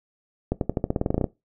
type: accelerating click train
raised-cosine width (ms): 2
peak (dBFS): -9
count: 14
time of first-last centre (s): 0.52-1.242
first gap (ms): 92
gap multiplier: 0.91
effects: noise-tail reverb RT60 0.2 s tail -18 dB re dry